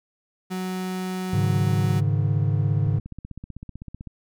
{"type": "tone", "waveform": "35% pulse", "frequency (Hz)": 185.3, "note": "F#3", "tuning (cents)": 3, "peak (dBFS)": -25, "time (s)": [0.5, 2.01], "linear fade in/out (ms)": 20}
{"type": "chord", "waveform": "triangle", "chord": "Ab suspended fourth", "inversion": "none", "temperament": "just", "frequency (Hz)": [103.83, 138.43, 155.74], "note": ["Ab2", "Db3", "Eb3"], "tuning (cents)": [0, -2, 2], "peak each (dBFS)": [-20, -22, -24], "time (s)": [1.33, 2.99], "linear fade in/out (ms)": 5}
{"type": "click train", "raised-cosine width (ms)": 5, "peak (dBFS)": -24, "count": 20, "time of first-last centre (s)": [2.87, 4.073], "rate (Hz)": 15.8}
{"effects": []}